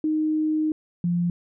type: tone pair in turn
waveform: sine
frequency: 310 / 173.98 Hz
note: D#4 / F3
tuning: -6 / -6 cents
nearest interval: minor seventh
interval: 1000 cents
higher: first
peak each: -20 dBFS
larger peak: neither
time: 0.04-0.72 / 1.04-1.3 s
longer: first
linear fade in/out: 2 ms
effects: none